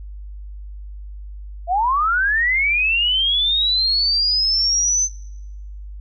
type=linear sweep; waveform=sine; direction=up; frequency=660 to 6190 Hz; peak=-15 dBFS; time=1.67-5.09 s; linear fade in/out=50 ms; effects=noise-tail reverb RT60 1.0 s tail -25 dB re dry + added 50 Hz sine -31 dBFS peak until 6 s